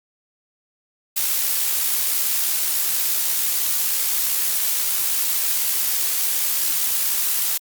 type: noise with amplitude modulation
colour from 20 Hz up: blue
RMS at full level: -19 dBFS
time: 1.16-7.58 s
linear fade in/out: 10 ms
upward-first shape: sine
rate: 66 Hz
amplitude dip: 35%
effects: Opus 48 kbps